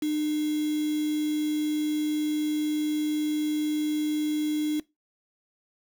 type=tone with quantisation; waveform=sine; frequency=303 Hz; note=D#4; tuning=46 cents flat; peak=-24 dBFS; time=0.02-4.8 s; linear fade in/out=5 ms; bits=6; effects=noise-tail reverb RT60 0.2 s tail -21 dB re dry